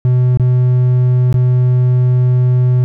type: tone with dropouts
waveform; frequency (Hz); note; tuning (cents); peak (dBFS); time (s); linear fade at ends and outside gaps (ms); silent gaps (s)
triangle; 125.4; B2; +27; -6; 0.05-2.84; 0; 0.373-0.397 / 1.327-1.342
effects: none